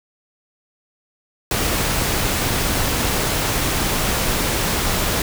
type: noise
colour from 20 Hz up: pink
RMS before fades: -20 dBFS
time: 1.51-5.22 s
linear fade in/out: 2 ms
effects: none